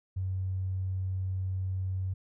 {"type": "tone with tanh clipping", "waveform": "triangle", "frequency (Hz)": 93.9, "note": "F#2", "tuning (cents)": 26, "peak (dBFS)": -29, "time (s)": [0.16, 2.14], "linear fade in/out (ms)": 10, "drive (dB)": 3, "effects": []}